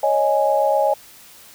sine chord, C# suspended second, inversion none, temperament equal, 554.4 / 622.3 / 830.6 Hz, C#5 / D#5 / G#5, 0 / 0 / 0 cents, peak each -19 dBFS, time 0.03-0.94 s, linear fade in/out 5 ms, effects white hiss -45 dBFS RMS until 1.54 s

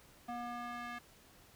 square tone with band-pass filter sweep, 240 Hz, B3, 49 cents flat, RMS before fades -43 dBFS, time 0.28-0.99 s, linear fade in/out 10 ms, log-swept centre 810 to 1700 Hz, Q 1.5, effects pink hiss -62 dBFS RMS until 1.55 s

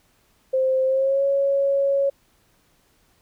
sine tone with pitch glide, 523.3 to 554.1 Hz, C5 to C#5, 0 to -1 cents, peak -17 dBFS, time 0.53-2.1 s, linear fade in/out 10 ms, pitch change +99 cents, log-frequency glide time 0.85-1.24 s, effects pink hiss -62 dBFS RMS until 3.21 s

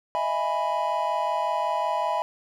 triangle chord, E major seventh, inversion third, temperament equal with one note detuned, 622.3 / 667.7 / 830.6 / 987.8 Hz, D#5 / E5 / G#5 / B5, 0 / +22 / 0 / 0 cents, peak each -29 / -28 / -27 / -25 dBFS, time 0.15-2.22 s, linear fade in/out 0 ms, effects none

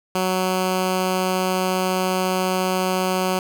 10% pulse tone, 185.6 Hz, F#3, 6 cents sharp, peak -11 dBFS, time 0.15-3.39 s, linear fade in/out 2 ms, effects none

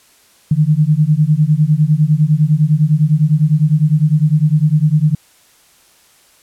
sine beating tone pair, 147.8 / 157.7 Hz, D3 / D#3, +11 / +24 cents, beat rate 9.9 Hz, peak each -12 dBFS, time 0.51-5.15 s, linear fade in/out 5 ms, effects white hiss -50 dBFS RMS until 6.42 s + low-pass 12000 Hz 12 dB/octave

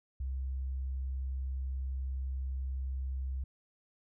sine tone, 65.8 Hz, C2, 10 cents sharp, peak -33 dBFS, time 0.2-3.44 s, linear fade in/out 5 ms, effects none

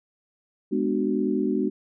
sine chord, G# half-diminished seventh, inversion none, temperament just, 207.7 / 249.2 / 299 / 373.8 Hz, G#3 / B3 / D4 / F#4, 0 / +16 / +31 / +18 cents, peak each -27 dBFS, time 0.71-1.7 s, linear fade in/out 20 ms, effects none

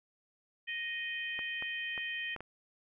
harmonic tone, 622.3 Hz, D#5, in tune, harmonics 3 / 4 / 5, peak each -38 / -40 / -42 dBFS, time 0.67-2.36 s, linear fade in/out 20 ms
clicks, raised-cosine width 0.5 ms, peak -28 dBFS, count 5, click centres 1.391 / 1.624 / 1.978 / 2.363 / 2.406 s
effects none

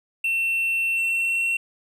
triangle tone with pitch glide, 2700 to 2720 Hz, E7 to F7, +41 to -46 cents, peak -19 dBFS, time 0.24-1.57 s, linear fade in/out 5 ms, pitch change +13 cents, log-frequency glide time 0.93-1.45 s, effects none

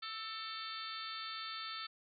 harmonic tone with a mistuned harmonic, 446.7 Hz, A4, 26 cents sharp, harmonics 3 / 4 / 5 / 6 / 7 / 8 / 9 / 10, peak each -45 / -52 / -53 / -55 / -53 / -48 / -54 / -48 dBFS, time 0.02-1.87 s, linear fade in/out 10 ms, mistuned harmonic 3, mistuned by -29 cents, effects none

